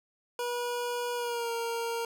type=tone with pitch glide; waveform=25% pulse; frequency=484 to 464.3 Hz; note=B4 to A#4; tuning=-35 to -7 cents; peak=-27 dBFS; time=0.39-2.05 s; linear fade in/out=2 ms; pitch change=-72 cents; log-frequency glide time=1.15-1.51 s; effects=none